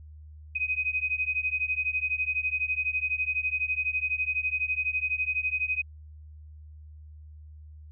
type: beating tone pair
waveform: sine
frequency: 2506 / 2518 Hz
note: D#7 / D#7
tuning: +12 / +20 cents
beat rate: 12 Hz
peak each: -29 dBFS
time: 0.55-5.82 s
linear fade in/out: 10 ms
effects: added 76 Hz sine -44 dBFS peak until 7.91 s